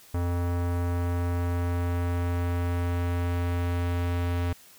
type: tone with low-pass filter sweep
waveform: square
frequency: 87.31 Hz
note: F2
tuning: in tune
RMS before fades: -27 dBFS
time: 0.14-4.53 s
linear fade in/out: 5 ms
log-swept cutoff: 1300 to 3100 Hz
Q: 0.86
effects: white hiss -53 dBFS RMS until 4.78 s